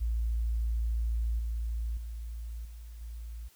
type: tone with level steps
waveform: sine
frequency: 56.8 Hz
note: A#1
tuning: 44 cents flat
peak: -27 / -30 / -36 / -42 / -38 dBFS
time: 0-3.49 s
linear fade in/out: 20 ms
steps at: 1.39 / 1.97 / 2.65 / 3.01 s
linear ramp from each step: 2 ms
effects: white hiss -62 dBFS RMS until 3.55 s